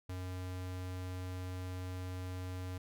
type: tone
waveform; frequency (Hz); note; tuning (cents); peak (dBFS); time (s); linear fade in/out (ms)
square; 91.7; F#2; -15; -40; 0.09-2.78; 5
effects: none